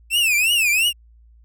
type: tone with vibrato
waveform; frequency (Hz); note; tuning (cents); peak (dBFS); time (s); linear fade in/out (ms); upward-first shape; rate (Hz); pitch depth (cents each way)
45% pulse; 2614; E7; -15; -15; 0.1-0.93; 50; triangle; 2.9; 210
effects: added 57 Hz sine -47 dBFS peak until 1.44 s